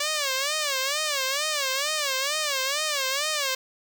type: tone with vibrato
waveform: 5% pulse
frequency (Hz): 570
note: C#5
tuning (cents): +48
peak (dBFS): -13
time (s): 0-3.55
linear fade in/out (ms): 5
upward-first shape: sine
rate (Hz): 2.2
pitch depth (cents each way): 150
effects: none